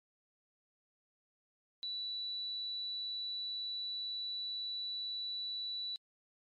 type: tone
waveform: sine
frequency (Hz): 3951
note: B7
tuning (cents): 0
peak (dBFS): -37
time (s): 1.83-5.96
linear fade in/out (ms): 0
effects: MP3 64 kbps